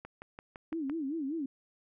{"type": "click train", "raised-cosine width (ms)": 0.5, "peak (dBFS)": -29, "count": 6, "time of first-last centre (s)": [0.05, 0.897], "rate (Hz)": 5.9}
{"type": "tone with vibrato", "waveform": "sine", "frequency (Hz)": 297.8, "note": "D4", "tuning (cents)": 24, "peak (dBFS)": -32, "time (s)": [0.72, 1.46], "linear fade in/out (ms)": 5, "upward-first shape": "sine", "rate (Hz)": 5.1, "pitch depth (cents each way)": 200}
{"effects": []}